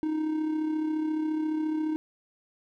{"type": "tone with amplitude modulation", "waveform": "triangle", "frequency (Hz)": 311.1, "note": "D#4", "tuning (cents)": 0, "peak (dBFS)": -22, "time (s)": [0.03, 1.96], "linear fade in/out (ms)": 0, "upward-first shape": "sine", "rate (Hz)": 34.4, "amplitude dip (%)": 45, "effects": []}